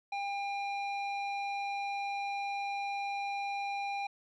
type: tone with low-pass filter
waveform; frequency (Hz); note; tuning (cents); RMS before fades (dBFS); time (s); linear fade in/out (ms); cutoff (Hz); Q
square; 801; G5; +37; -36; 0.12-4.07; 5; 3100; 1.6
effects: none